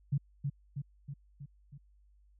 sine tone with echo, 140.5 Hz, C#3, 24 cents sharp, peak -26 dBFS, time 0.12-0.18 s, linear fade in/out 10 ms, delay 320 ms, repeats 5, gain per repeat -4 dB, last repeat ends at 1.78 s, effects added 50 Hz sine -61 dBFS peak until 2.39 s

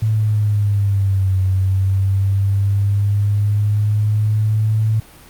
sine linear two-way sweep, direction down then up, 110 to 94 to 110 Hz, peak -13 dBFS, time 0.02-5 s, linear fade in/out 5 ms, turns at 1.39 s, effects pink hiss -43 dBFS RMS until 5.29 s + Opus 48 kbps

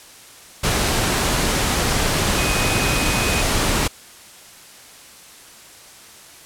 sine tone in noise, 2505 Hz, D#7, 11 cents sharp, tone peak -26 dBFS, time 2.37-3.42 s, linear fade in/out 10 ms, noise pink, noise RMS -19 dBFS, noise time 0.63-3.88 s, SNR -10 dB, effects white hiss -43 dBFS RMS until 6.45 s + low-pass 11000 Hz 12 dB/octave

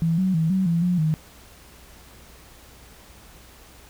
sine tone with pitch steps, 164.9 / 187.5 / 161.2 / 189.2 / 168.2 / 178.3 / 156.3 Hz, E3 / F#3 / E3 / F#3 / E3 / F3 / D#3, +1 / +23 / -38 / +39 / +35 / +36 / +8 cents, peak -18 dBFS, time 0.02-1.14 s, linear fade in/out 0 ms, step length 160 ms, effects added 60 Hz sine -52 dBFS peak until 3.89 s + pink hiss -49 dBFS RMS until 3.89 s

